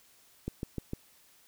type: click train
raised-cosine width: 3 ms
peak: -21 dBFS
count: 4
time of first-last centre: 0.48-0.934 s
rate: 6.61 Hz
effects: white hiss -62 dBFS RMS until 1.47 s